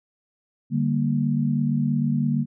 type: chord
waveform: sine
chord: G minor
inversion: second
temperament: equal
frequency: 146.83 / 196 / 233.1 Hz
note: D3 / G3 / Bb3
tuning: 0 / 0 / 0 cents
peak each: -23 / -27 / -23 dBFS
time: 0.7-2.46 s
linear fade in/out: 50 ms
effects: none